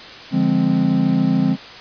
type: chord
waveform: triangle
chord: D half-diminished seventh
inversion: none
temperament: equal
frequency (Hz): 146.83 / 174.61 / 207.7 / 261.6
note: D3 / F3 / Ab3 / C4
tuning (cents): 0 / 0 / 0 / 0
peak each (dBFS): -21 / -17 / -18 / -16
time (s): 0.31-1.57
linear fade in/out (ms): 50
effects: white hiss -36 dBFS RMS until 1.8 s + resampled to 11025 Hz